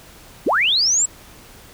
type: linear sweep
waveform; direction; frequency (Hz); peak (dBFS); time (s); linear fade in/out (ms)
sine; up; 174.61 to 7830; -14; 0.46-1.06; 10
effects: pink hiss -44 dBFS RMS until 1.73 s